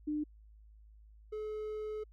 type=tone pair in turn; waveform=sine / triangle; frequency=300.6 / 428.4 Hz; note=D4 / A4; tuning=+40 / -46 cents; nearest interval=tritone; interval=614 cents; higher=second; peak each=-32 / -35 dBFS; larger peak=first; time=0.07-0.24 / 1.32-2.04 s; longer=second; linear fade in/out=10 ms; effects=added 53 Hz sine -55 dBFS peak until 2.12 s